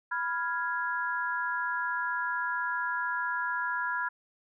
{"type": "chord", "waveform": "sine", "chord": "F diminished", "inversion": "second", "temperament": "equal", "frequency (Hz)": [987.8, 1396.9, 1661.2], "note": ["Cb6", "F6", "Ab6"], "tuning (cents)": [0, 0, 0], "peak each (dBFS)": -33, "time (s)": [0.11, 4.09], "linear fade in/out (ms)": 10, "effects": []}